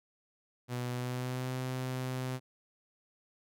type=tone with pitch glide; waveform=sawtooth; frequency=123.47 to 128.49 Hz; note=B2 to C3; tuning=0 to -31 cents; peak=-30 dBFS; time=0.68-2.4 s; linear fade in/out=50 ms; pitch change=+69 cents; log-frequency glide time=0.9-1.5 s; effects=none